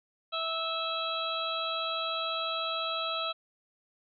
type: harmonic tone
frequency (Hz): 654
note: E5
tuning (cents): -14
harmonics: 1 / 2 / 4 / 5 / 6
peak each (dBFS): -37 / -34 / -40 / -38 / -36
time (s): 0.32-3.33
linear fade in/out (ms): 20
effects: none